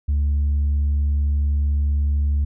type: tone with tanh clipping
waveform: sine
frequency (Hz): 72.2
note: D2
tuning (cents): -29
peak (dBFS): -17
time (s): 0.08-2.45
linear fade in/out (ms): 10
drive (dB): 1
effects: none